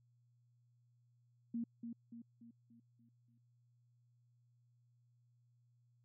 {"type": "tone with echo", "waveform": "sine", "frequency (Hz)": 233.1, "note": "A#3", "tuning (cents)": 0, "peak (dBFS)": -37, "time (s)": [1.54, 1.64], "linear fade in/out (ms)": 5, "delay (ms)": 290, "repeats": 6, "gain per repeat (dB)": -6, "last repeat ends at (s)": 3.38, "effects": ["added 120 Hz sine -70 dBFS peak until 6.04 s"]}